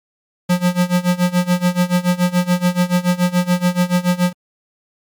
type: tone with tremolo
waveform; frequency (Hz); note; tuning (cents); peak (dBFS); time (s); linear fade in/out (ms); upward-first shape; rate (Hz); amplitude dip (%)
square; 178.5; F3; +38; -11; 0.49-4.33; 10; sine; 7; 90
effects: MP3 96 kbps